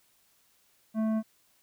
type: tone with tanh clipping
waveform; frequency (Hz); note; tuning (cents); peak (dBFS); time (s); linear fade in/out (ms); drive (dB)
sine; 219.6; A3; -3; -27; 0.94-1.23; 50; 11
effects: white hiss -67 dBFS RMS until 1.62 s